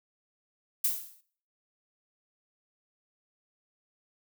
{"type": "noise with exponential decay", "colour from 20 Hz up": "violet", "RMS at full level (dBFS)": -24, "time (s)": [0.84, 1.21], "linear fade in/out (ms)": 5, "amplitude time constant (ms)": 79, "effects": ["noise-tail reverb RT60 0.5 s tail -17 dB re dry"]}